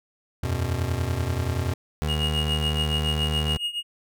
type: chord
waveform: square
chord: E suspended second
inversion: none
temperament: just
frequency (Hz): 82.41 / 92.71 / 123.61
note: E2 / F#2 / B2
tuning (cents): 0 / +4 / +2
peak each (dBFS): -29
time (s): 0.43-1.74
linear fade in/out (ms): 5
type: tone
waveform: 25% pulse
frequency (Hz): 76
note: D#2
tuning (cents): -40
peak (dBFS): -20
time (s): 2.02-3.57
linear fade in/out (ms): 0
type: tone with tremolo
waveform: triangle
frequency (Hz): 2864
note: F7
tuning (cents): +43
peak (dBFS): -21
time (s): 2.07-3.83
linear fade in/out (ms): 50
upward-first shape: triangle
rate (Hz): 7.1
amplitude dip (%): 90
effects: none